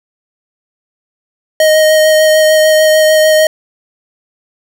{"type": "tone with vibrato", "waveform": "square", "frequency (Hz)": 623, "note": "D#5", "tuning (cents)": 2, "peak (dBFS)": -6, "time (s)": [1.6, 3.47], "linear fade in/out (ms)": 2, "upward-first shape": "sine", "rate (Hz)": 6.7, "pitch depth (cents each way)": 12, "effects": []}